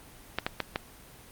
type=clicks; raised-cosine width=0.3 ms; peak=-11 dBFS; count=4; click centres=0.386 / 0.465 / 0.603 / 0.759 s; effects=pink hiss -51 dBFS RMS until 1.31 s + Opus 24 kbps